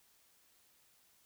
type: silence
effects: white hiss -69 dBFS RMS until 1.25 s